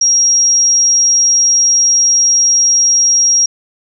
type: tone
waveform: sine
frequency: 5630 Hz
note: F8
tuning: 13 cents sharp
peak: -7 dBFS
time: 0.01-3.46 s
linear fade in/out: 5 ms
effects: none